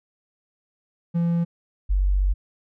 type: tone pair in turn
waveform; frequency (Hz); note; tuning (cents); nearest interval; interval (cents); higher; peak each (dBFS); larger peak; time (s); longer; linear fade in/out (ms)
triangle / sine; 170 / 47.7; F3 / G1; -46 / -47; octave + minor seventh; 2201; first; -17; neither; 1.14-1.45 / 1.89-2.34; second; 20
effects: none